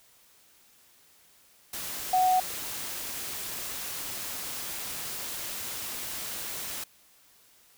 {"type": "tone in noise", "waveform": "sine", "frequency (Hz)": 740, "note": "F#5", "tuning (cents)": 0, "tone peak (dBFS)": -20, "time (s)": [2.13, 2.4], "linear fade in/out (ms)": 5, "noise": "white", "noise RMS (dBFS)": -36, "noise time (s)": [1.73, 6.84], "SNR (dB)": 13, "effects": ["white hiss -60 dBFS RMS until 7.77 s"]}